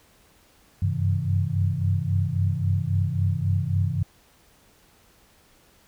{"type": "tone cluster", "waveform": "sine", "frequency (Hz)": [94, 97.7, 132.7, 161.8], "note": ["F#2", "G2", "C3", "E3"], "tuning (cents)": [28, -5, 25, -32], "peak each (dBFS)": [-26, -24, -28, -29], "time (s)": [0.82, 4.03], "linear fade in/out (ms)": 5, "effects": ["pink hiss -58 dBFS RMS until 5.87 s"]}